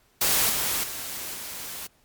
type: noise with level steps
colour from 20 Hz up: white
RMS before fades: -22 / -26 / -34 / -36 dBFS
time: 0.21-1.87 s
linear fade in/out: 5 ms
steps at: 0.49 / 0.83 / 1.33 s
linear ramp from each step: 10 ms
effects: pink hiss -63 dBFS RMS until 2.04 s + MP3 96 kbps